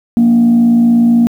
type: tone with frequency modulation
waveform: sine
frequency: 234.7 Hz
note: A#3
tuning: 12 cents sharp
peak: -4 dBFS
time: 0.17-1.27 s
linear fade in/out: 0 ms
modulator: 56.2 Hz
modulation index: 0.3
effects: tanh soft clip ceiling -3 dBFS + 7-bit